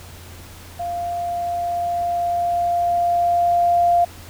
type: tone with level ramp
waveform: sine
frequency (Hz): 696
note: F5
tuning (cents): -6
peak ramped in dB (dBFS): -23 to -12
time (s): 0.79-4.05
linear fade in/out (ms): 10
effects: added 87 Hz sine -40 dBFS peak until 4.29 s + pink hiss -42 dBFS RMS until 4.29 s